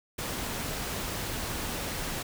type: noise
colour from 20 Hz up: pink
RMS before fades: -34 dBFS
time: 0.18-2.23 s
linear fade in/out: 10 ms
effects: none